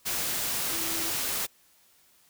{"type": "tone in noise", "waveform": "sine", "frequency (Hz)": 329.6, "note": "E4", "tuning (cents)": 0, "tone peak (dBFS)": -39, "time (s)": [0.71, 1.11], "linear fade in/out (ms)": 20, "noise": "white", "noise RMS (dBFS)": -30, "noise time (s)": [0.05, 1.47], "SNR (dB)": -12, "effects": ["white hiss -62 dBFS RMS until 2.29 s"]}